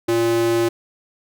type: tone with high-pass filter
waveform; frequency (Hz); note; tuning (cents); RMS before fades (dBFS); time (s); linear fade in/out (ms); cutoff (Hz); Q
square; 115.8; A#2; -11; -18; 0.08-0.69; 10; 280; 5.5
effects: none